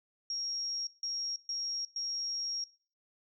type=tone bursts at uneven times; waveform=sine; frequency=5588 Hz; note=F8; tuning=in tune; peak=-33 dBFS; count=4; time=0.3-0.87 / 1.03-1.36 / 1.49-1.85 / 1.96-2.64 s; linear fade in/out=2 ms; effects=noise-tail reverb RT60 0.4 s tail -21 dB re dry